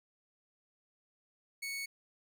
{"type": "tone", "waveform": "sawtooth", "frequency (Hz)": 2217, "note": "C#7", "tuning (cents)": 0, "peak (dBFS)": -34, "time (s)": [1.62, 1.86], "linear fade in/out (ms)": 10, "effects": []}